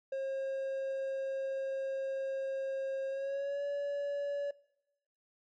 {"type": "tone with pitch glide", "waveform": "triangle", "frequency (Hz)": [538, 570], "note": ["C5", "C#5"], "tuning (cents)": [48, 48], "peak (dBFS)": -31, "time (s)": [0.12, 4.51], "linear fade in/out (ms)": 5, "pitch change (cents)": 100, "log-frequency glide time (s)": [3.08, 3.64], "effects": ["noise-tail reverb RT60 0.9 s tail -22 dB re dry", "MP3 32 kbps"]}